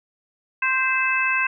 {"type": "harmonic tone with a mistuned harmonic", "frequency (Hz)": 523.3, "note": "C5", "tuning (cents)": 0, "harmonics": [2, 3, 4, 5], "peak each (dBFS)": [-26, -23, -27, -22], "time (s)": [0.62, 1.47], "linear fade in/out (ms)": 5, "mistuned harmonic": 4, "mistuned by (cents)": -29, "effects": []}